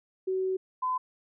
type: tone pair in turn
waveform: sine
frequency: 376.5 / 1016.5 Hz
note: F#4 / B5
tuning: +30 / +50 cents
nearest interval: octave + perfect fourth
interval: 1720 cents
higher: second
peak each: -26 dBFS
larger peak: neither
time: 0.27-0.57 / 0.82-0.98 s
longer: first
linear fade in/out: 10 ms
effects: none